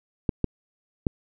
clicks, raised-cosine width 3 ms, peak -9 dBFS, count 3, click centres 0.292 / 0.443 / 1.068 s, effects none

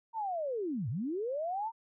sine linear two-way sweep, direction down then up, 932.3 to 99.9 to 932.3 Hz, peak -32 dBFS, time 0.13-1.72 s, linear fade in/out 50 ms, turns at 0.89 s, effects none

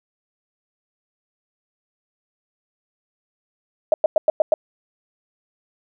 sine tone bursts, 622.3 Hz, D#5, in tune, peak -11 dBFS, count 6, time 3.92-4.54 s, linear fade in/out 2 ms, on 20 ms, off 100 ms, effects none

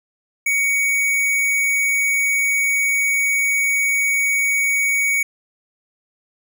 sine tone with hard clipping, 2242 Hz, C#7, 19 cents sharp, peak -17 dBFS, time 0.46-5.23 s, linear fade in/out 5 ms, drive 16 dB, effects none

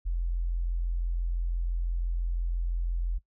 sine tone, 42.96 Hz, F1, 28 cents flat, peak -26 dBFS, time 0.05-3.19 s, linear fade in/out 20 ms, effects noise-tail reverb RT60 0.1 s tail -19 dB re dry

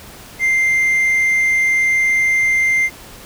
sine tone with hard clipping, 2093 Hz, C7, in tune, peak -13 dBFS, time 0.39-2.9 s, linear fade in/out 50 ms, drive 2 dB, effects pink hiss -38 dBFS RMS until 3.25 s

